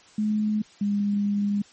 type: tone pair in turn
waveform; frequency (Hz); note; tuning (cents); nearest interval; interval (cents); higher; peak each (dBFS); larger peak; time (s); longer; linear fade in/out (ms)
sine; 212.7 / 203.6; G#3 / G#3; +42 / -34; minor second; 76; first; -21; neither; 0.18-0.62 / 0.81-1.62; second; 5
effects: white hiss -53 dBFS RMS until 1.72 s + MP3 32 kbps